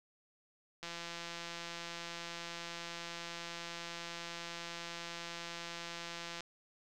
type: click train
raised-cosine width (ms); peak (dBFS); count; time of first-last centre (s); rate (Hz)
0.2; -26; 949; 0.83-6.406; 170
effects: none